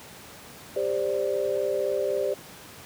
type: chord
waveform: sine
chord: G suspended fourth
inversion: none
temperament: equal with one note detuned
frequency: 398.4 / 523.3 / 587.3 Hz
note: G4 / C5 / D5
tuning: +28 / 0 / 0 cents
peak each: -28 dBFS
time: 0.76-2.34 s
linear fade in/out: 5 ms
effects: pink hiss -45 dBFS RMS until 2.85 s + high-pass 100 Hz 12 dB/octave